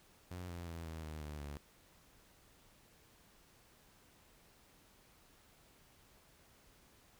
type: tone with pitch steps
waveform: sawtooth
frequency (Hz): 89.7 / 86.49 / 83.4 / 80.42 / 77.55 / 74.78 / 72.11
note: F2 / F2 / E2 / E2 / D#2 / D2 / D2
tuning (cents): +47 / -16 / +21 / -42 / -5 / +32 / -31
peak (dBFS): -40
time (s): 0.31-1.57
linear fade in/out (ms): 0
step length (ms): 180
effects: pink hiss -66 dBFS RMS until 7.19 s